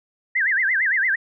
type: tone with vibrato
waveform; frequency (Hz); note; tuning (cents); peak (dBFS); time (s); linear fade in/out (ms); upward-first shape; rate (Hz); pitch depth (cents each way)
sine; 1802; A6; +41; -17; 0.35-1.16; 10; sine; 8.8; 260
effects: none